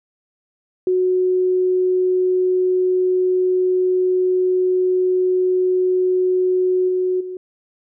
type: tone with level steps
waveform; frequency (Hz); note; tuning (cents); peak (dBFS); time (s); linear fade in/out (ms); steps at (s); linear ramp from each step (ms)
sine; 367.8; F#4; -10; -14 / -16 / -26; 0.87-7.37; 2; 6.88 / 7.2; 10
effects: none